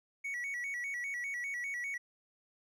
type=tone with vibrato; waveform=triangle; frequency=2078 Hz; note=C7; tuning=12 cents flat; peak=-34 dBFS; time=0.24-1.98 s; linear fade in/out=10 ms; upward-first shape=square; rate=5 Hz; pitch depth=120 cents each way; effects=none